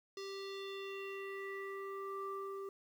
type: tone with low-pass filter sweep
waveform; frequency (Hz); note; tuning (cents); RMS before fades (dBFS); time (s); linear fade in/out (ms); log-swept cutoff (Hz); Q
square; 392; G4; 0; -44; 0.17-2.69; 2; 5100 to 890; 3.7
effects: 11-bit